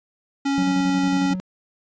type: tone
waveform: square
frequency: 277.2 Hz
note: C#4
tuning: in tune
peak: -20 dBFS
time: 0.45-1.34 s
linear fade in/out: 10 ms
type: tone with tremolo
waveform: triangle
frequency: 185 Hz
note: F#3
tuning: in tune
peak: -19 dBFS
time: 0.58-1.4 s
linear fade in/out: 0 ms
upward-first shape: square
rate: 11 Hz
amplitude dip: 45%
effects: resampled to 16000 Hz